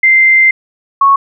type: tone pair in turn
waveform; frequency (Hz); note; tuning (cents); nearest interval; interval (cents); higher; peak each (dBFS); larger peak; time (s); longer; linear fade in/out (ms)
sine; 2085 / 1104.5; C7 / C#6; -7 / -7; major seventh; 1100; first; -4; neither; 0.03-0.51 / 1.01-1.16; first; 5
effects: none